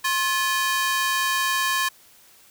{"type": "ring-modulated tone", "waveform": "sawtooth", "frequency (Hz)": 1396.9, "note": "F6", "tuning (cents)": 0, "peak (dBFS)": -14, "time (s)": [0.04, 1.89], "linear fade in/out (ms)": 10, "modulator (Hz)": 331, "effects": ["white hiss -53 dBFS RMS until 2.5 s"]}